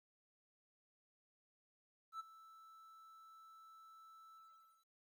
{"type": "tone with ADSR envelope", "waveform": "triangle", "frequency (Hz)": 1318.5, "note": "E6", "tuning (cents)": 0, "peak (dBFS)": -40, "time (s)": [2.12, 4.88], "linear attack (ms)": 77, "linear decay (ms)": 19, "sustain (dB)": -17, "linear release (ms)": 510, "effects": ["13-bit"]}